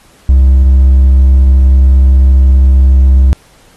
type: tone with hard clipping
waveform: sine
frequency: 66.2 Hz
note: C2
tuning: 21 cents sharp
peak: -3 dBFS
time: 0.29-3.33 s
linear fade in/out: 0 ms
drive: 2 dB
effects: pink hiss -45 dBFS RMS until 3.76 s + AAC 32 kbps